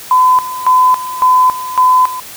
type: tone with tremolo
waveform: sine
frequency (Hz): 1013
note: B5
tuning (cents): +44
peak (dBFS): -5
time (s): 0.11-2.2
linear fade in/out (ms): 2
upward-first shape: square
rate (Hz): 1.8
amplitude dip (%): 80
effects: white hiss -31 dBFS RMS until 2.36 s